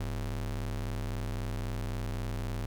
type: ring-modulated tone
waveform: square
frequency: 73.7 Hz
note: D2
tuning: 7 cents sharp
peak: -30 dBFS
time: 0-2.66 s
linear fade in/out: 5 ms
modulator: 31.9 Hz
effects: none